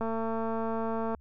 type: click train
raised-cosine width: 1 ms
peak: -20 dBFS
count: 257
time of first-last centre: 0.01-1.148 s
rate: 225 Hz
effects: added 72 Hz sine -52 dBFS peak until 1.2 s